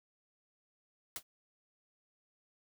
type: noise with exponential decay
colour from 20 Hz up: white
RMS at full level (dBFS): -35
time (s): 1.16-1.23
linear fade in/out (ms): 2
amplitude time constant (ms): 15
effects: none